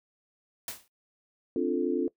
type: noise with exponential decay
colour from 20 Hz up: white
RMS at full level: -33 dBFS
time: 0.68-0.88 s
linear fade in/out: 1 ms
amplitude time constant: 43 ms
type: chord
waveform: sine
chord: D minor seventh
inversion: third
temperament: equal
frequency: 261.6 / 293.7 / 349.2 / 440 Hz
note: C4 / D4 / F4 / A4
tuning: 0 / 0 / 0 / 0 cents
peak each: -31 / -31 / -29 / -31 dBFS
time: 1.56-2.08 s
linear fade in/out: 2 ms
effects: noise-tail reverb RT60 0.1 s tail -20 dB re dry